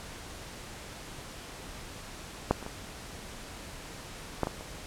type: clicks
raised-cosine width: 1 ms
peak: -8 / -26 / -23 / -12 / -17 / -29 dBFS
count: 6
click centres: 2.51 / 2.627 / 2.664 / 4.433 / 4.471 / 4.609 s
effects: pink hiss -44 dBFS RMS until 4.86 s + low-pass 10000 Hz 12 dB/octave